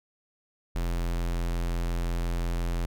square tone, 42.85 Hz, F1, 32 cents flat, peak -27 dBFS, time 0.75-2.86 s, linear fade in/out 10 ms, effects none

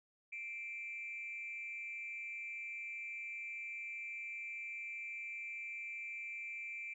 sine tone with amplitude modulation, 2349 Hz, D7, in tune, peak -38 dBFS, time 0.32-6.94 s, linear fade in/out 10 ms, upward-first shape sine, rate 233 Hz, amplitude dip 70%, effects tanh soft clip ceiling -35 dBFS

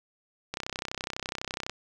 click train, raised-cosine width 0.2 ms, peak -15 dBFS, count 38, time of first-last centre 0.54-1.696 s, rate 32 Hz, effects none

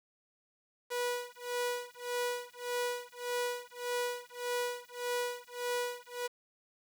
sawtooth tone with tremolo, 488.2 Hz, B4, 20 cents flat, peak -27 dBFS, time 0.9-6.28 s, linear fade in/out 20 ms, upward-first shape sine, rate 1.7 Hz, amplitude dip 95%, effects 9-bit

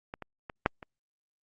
clicks, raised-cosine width 0.5 ms, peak -23 / -25 / -24 / -8 / -28 dBFS, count 5, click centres 0.139 / 0.223 / 0.498 / 0.661 / 0.828 s, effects Opus 48 kbps

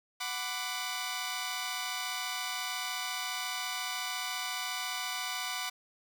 10% pulse chord, B minor, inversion second, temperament equal with one note detuned, 740 / 998.1 / 1174.7 Hz, F#5 / B5 / D6, 0 / +18 / 0 cents, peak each -30 dBFS, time 0.2-5.7 s, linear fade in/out 10 ms, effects none

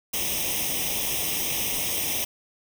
white noise with comb filter, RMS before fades -27 dBFS, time 0.13-2.25 s, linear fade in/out 10 ms, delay 0.34 ms, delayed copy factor +0.9, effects none

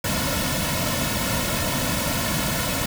pink noise with comb filter, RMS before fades -24 dBFS, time 0.04-2.86 s, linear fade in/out 5 ms, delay 2.5 ms, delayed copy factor -0.75, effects none

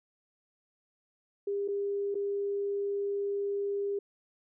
sine tone with dropouts, 402 Hz, G4, 44 cents sharp, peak -29 dBFS, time 1.47-3.99 s, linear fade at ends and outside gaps 5 ms, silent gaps 1.679-1.684 / 2.145-2.152 s, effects none

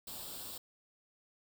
white noise with comb filter, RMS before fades -45 dBFS, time 0.07-0.58 s, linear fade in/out 5 ms, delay 0.24 ms, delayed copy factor +0.7, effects none

